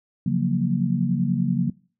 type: chord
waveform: sine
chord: Gb major seventh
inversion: second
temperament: equal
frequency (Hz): 138.59 / 174.61 / 185 / 233.1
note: Db3 / F3 / Gb3 / Bb3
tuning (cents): 0 / 0 / 0 / 0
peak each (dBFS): -25 / -25 / -24 / -25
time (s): 0.26-1.7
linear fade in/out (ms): 5
effects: noise-tail reverb RT60 0.4 s tail -23 dB re dry